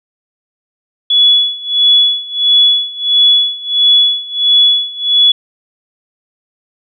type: tone with tremolo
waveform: sine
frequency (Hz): 3400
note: G#7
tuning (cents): +40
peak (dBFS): -4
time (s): 1.1-5.32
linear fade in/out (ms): 5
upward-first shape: sine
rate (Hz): 1.5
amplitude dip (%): 90
effects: none